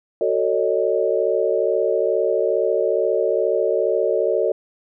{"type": "chord", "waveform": "sine", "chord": "D# half-diminished seventh", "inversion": "first", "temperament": "just", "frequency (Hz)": [373.4, 448, 560, 622.3], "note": ["F#4", "A4", "C#5", "D#5"], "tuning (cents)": [16, 31, 18, 0], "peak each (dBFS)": [-23, -21, -22, -23], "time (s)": [0.21, 4.52], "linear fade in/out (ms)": 2, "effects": []}